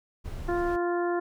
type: noise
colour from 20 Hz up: brown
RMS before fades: -36 dBFS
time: 0.24-0.77 s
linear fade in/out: 20 ms
type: harmonic tone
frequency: 349 Hz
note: F4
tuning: 1 cent flat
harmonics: 1 / 2 / 3 / 4 / 5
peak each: -26 / -32 / -36 / -38 / -40 dBFS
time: 0.48-1.2 s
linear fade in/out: 10 ms
effects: none